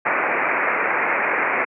white low-pass noise, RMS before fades -20 dBFS, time 0.05-1.65 s, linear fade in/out 10 ms, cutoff 2400 Hz, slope 96 dB/octave, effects high-pass 400 Hz 12 dB/octave

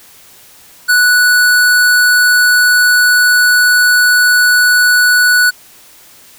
square tone, 1477 Hz, F#6, 3 cents flat, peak -7 dBFS, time 0.88-5.51 s, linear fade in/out 20 ms, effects white hiss -41 dBFS RMS until 6.38 s

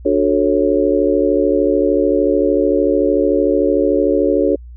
sine chord, D major seventh, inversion none, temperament just, 293.7 / 367.1 / 440.5 / 550.6 Hz, D4 / F#4 / A4 / C#5, 0 / -14 / +2 / -12 cents, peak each -17 dBFS, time 0.05-4.56 s, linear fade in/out 10 ms, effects added 60 Hz sine -32 dBFS peak until 4.76 s

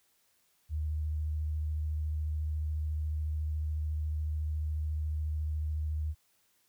sine tone with vibrato, 76.7 Hz, D#2, 24 cents flat, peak -30 dBFS, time 0.69-6.15 s, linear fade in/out 50 ms, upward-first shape sine, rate 14 Hz, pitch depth 18 cents each way, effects white hiss -71 dBFS RMS until 6.68 s

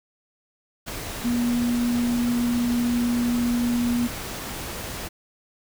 sine tone in noise, 240.1 Hz, B3, 49 cents flat, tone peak -20 dBFS, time 1.24-4.08 s, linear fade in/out 20 ms, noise pink, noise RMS -33 dBFS, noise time 0.86-5.09 s, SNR +10 dB, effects none

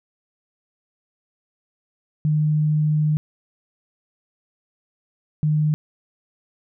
sine tone pair in turn, 152.3 / 152.3 Hz, D#3 / D#3, -37 / -37 cents, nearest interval unison, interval 0 cents, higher neither, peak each -16 dBFS, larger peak neither, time 2.25-3.17 / 5.43-5.74 s, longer first, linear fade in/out 0 ms, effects none

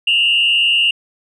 sine tone with frequency modulation, 2812 Hz, F7, 11 cents sharp, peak -10 dBFS, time 0.07-0.91 s, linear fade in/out 5 ms, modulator 129 Hz, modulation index 0.8, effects tanh soft clip ceiling -6 dBFS

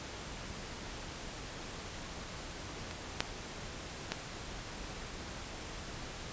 clicks, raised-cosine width 0.2 ms, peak -24 / -11 / -15 dBFS, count 3, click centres 2.911 / 3.205 / 4.12 s, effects pink hiss -44 dBFS RMS until 6.32 s + resampled to 16000 Hz

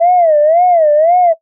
sine tone with vibrato, 655 Hz, E5, 11 cents flat, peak -5 dBFS, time 0-1.34 s, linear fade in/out 20 ms, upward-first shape sine, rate 1.9 Hz, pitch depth 180 cents each way, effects noise-tail reverb RT60 0.1 s tail -19 dB re dry + tanh soft clip ceiling -1 dBFS

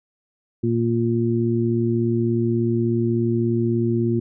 harmonic tone, 116.54 Hz, A#2, in tune, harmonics 1 / 2 / 3, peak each -22 / -22 / -22 dBFS, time 0.63-4.2 s, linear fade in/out 10 ms, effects none

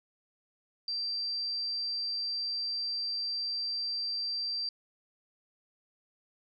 sine tone, 4699 Hz, D8, in tune, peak -31 dBFS, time 0.88-4.69 s, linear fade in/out 2 ms, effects none

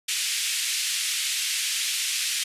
pink band-pass noise, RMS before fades -27 dBFS, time 0.08-2.44 s, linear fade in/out 10 ms, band 2300 to 11000 Hz, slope 24 dB/octave, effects resampled to 32000 Hz

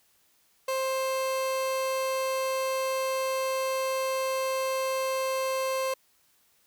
30% pulse tone, 527 Hz, C5, 12 cents sharp, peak -24 dBFS, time 0.68-5.94 s, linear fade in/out 5 ms, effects white hiss -66 dBFS RMS until 6.66 s

